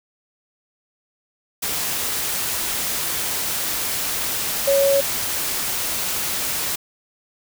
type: tone in noise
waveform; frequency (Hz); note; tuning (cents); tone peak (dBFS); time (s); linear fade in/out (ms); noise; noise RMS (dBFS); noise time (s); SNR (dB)
sine; 554.4; C#5; 0; -14; 4.67-5.01; 10; white; -24; 1.62-6.76; +7
effects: none